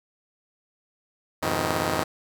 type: chord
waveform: 5% pulse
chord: F half-diminished seventh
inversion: none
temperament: just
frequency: 87.31 / 104.77 / 125.72 / 157.15 Hz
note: F2 / Ab2 / Cb3 / Eb3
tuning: 0 / +16 / +31 / +18 cents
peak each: -18 / -22 / -20 / -18 dBFS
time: 1.42-2.04 s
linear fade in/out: 10 ms
effects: none